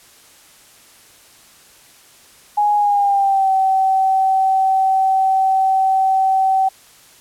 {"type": "tone with pitch glide", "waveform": "sine", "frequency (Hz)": [830.6, 766.1], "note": ["G#5", "G5"], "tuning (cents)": [0, -40], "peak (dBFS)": -12, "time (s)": [2.57, 6.69], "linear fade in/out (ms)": 10, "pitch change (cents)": -140, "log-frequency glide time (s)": [2.76, 3.51], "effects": ["white hiss -47 dBFS RMS until 7.2 s", "low-pass 12000 Hz 12 dB/octave"]}